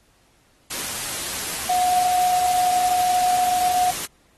sine tone in noise, 727 Hz, F#5, 31 cents flat, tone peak -17 dBFS, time 1.69-3.91 s, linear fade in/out 10 ms, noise white, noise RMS -28 dBFS, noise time 0.7-4.06 s, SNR +8 dB, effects pink hiss -60 dBFS RMS until 4.37 s + AAC 32 kbps

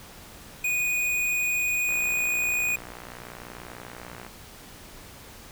square tone, 2472 Hz, D#7, 12 cents flat, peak -24 dBFS, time 0.64-2.76 s, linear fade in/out 5 ms
click train, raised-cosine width 0.5 ms, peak -25 dBFS, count 144, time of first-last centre 1.89-4.265 s, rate 60.2 Hz
effects pink hiss -46 dBFS RMS until 5.51 s

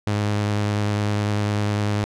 sawtooth tone with vibrato, 103.83 Hz, G#2, in tune, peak -16 dBFS, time 0.07-2.04 s, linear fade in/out 0 ms, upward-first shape sine, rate 10 Hz, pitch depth 16 cents each way, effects low-pass 7000 Hz 12 dB/octave

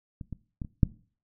clicks, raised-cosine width 5 ms, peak -26 / -24 / -21 / -28 / -7 dBFS, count 5, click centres 0.212 / 0.327 / 0.618 / 0.648 / 0.832 s, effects noise-tail reverb RT60 0.4 s tail -19 dB re dry

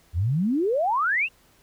sine exponential sweep, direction up, 75.7 to 2867 Hz, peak -20 dBFS, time 0.13-1.29 s, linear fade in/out 50 ms, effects pink hiss -59 dBFS RMS until 1.62 s

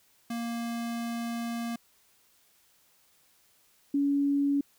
square / sine tone pair in turn, 233.6 / 282.4 Hz, A#3 / C#4, +4 / +32 cents, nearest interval minor third, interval 328 cents, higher second, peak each -32 / -23 dBFS, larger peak second, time 0.3-1.76 / 3.94-4.61 s, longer first, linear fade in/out 5 ms, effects white hiss -65 dBFS RMS until 4.78 s

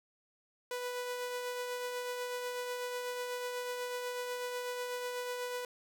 sawtooth tone with tremolo, 493.6 Hz, B4, 1 cent flat, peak -31 dBFS, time 0.71-5.65 s, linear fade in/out 2 ms, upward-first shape triangle, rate 8.1 Hz, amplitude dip 35%, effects none

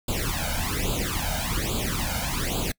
pink noise with flanger, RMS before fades -27 dBFS, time 0.08-2.72 s, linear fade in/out 5 ms, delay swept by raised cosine 0.26 to 1.36 ms, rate 1.2 Hz, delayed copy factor +0.95, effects noise-tail reverb RT60 0.1 s tail -26 dB re dry

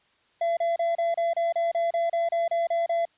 triangle tone bursts, 676 Hz, E5, 43 cents sharp, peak -20 dBFS, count 14, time 0.41-3.053 s, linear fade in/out 5 ms, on 160 ms, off 31 ms, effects white hiss -65 dBFS RMS until 3.17 s + resampled to 8000 Hz

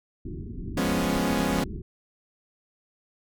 pink low-pass noise, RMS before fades -35 dBFS, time 0.25-1.82 s, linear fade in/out 5 ms, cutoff 390 Hz, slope 96 dB/octave
sawtooth chord, C# dominant seventh, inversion first, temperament equal, 174.61 / 207.7 / 246.9 / 277.2 Hz, E#3 / G#3 / B3 / C#4, 0 / 0 / 0 / 0 cents, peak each -25 dBFS, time 0.77-1.64 s, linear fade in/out 5 ms
effects none

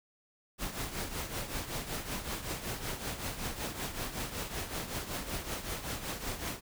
pink noise with tremolo, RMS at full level -35 dBFS, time 0.58-6.61 s, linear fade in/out 50 ms, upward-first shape triangle, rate 5.3 Hz, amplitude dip 70%, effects none

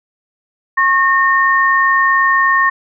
sine tone pair together, 1089.3 / 1832 Hz, C#6 / A#6, -31 / -31 cents, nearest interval major sixth, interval 900 cents, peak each -12 dBFS, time 0.77-2.7 s, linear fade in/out 10 ms, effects none

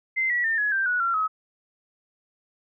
sine tone with pitch steps, 2074 / 1935.1 / 1805.5 / 1684.6 / 1571.8 / 1466.5 / 1368.3 / 1276.7 Hz, C7 / B6 / A6 / G#6 / G6 / F#6 / F6 / D#6, -16 / -36 / +44 / +24 / +4 / -16 / -36 / +44 cents, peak -21 dBFS, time 0.16-1.28 s, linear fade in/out 20 ms, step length 140 ms, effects none

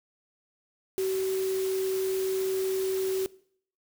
sine tone in noise, 380 Hz, F#4, 46 cents sharp, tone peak -25 dBFS, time 0.98-3.26 s, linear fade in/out 0 ms, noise white, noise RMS -40 dBFS, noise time 0.98-3.26 s, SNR +12 dB, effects noise-tail reverb RT60 0.6 s tail -21 dB re dry

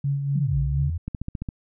sine tone with tremolo, 140.2 Hz, C#3, 20 cents sharp, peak -20 dBFS, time 0.04-0.9 s, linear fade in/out 5 ms, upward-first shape sine, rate 4.2 Hz, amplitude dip 45%
sine linear two-way sweep, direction down then up, 196.6 to 56 to 86.9 Hz, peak -24 dBFS, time 0.35-0.98 s, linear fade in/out 10 ms, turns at 0.57 s
click train, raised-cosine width 5 ms, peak -17 dBFS, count 7, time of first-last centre 1.08-1.488 s, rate 14.7 Hz
effects none

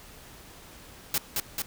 white noise with echo, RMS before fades -26 dBFS, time 1.14-1.18 s, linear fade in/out 2 ms, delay 220 ms, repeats 2, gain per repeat -2 dB, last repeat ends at 1.62 s, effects pink hiss -49 dBFS RMS until 1.66 s

